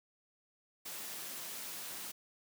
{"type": "high-pass noise", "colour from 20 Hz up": "white", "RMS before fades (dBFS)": -44, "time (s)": [0.85, 2.12], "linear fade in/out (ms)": 10, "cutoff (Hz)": 140, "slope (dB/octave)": 24, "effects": []}